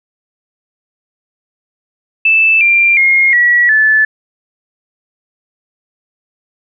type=tone with pitch steps; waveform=sine; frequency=2637 / 2377 / 2142 / 1930.4 / 1739.8 Hz; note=E7 / D7 / C7 / B6 / A6; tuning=0 / +20 / +40 / -40 / -20 cents; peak=-6 dBFS; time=2.25-4.05 s; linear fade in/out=5 ms; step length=360 ms; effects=none